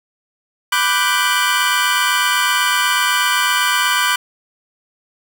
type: chord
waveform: 25% pulse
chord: G major seventh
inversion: first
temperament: equal with one note detuned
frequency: 992.3 / 1174.7 / 1480 / 1568 Hz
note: B5 / D6 / F#6 / G6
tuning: +8 / 0 / 0 / 0 cents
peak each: -16 dBFS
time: 0.72-4.16 s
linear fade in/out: 5 ms
effects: none